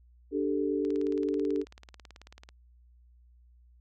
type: chord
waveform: sine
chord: D suspended fourth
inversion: none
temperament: just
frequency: 293.7 / 391.6 / 440.5 Hz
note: D4 / G4 / A4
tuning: 0 / -2 / +2 cents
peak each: -30 / -31 / -32 dBFS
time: 0.31-1.65 s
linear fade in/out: 50 ms
type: click train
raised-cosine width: 0.2 ms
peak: -31 dBFS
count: 31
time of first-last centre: 0.85-2.489 s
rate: 18.3 Hz
effects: added 60 Hz sine -56 dBFS peak until 3.8 s